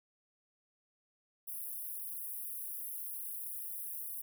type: high-pass noise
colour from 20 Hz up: white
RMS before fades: -42 dBFS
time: 1.47-4.22 s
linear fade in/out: 10 ms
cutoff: 9700 Hz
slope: 96 dB/octave
effects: none